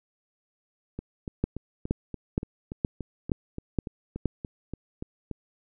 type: two click trains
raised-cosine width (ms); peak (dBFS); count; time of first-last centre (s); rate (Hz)
3; -21 / -11; 16 / 7; 0.99-5.313 / 1.44-4.257; 3.47 / 2.13
effects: none